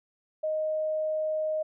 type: tone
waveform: sine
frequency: 622.3 Hz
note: D#5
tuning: in tune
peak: -26 dBFS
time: 0.43-1.63 s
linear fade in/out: 10 ms
effects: none